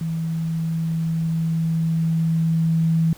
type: tone with level ramp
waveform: sine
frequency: 163 Hz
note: E3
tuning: 19 cents flat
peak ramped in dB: -22 to -15 dBFS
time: 0.01-3.13 s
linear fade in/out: 2 ms
effects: pink hiss -46 dBFS RMS until 3.17 s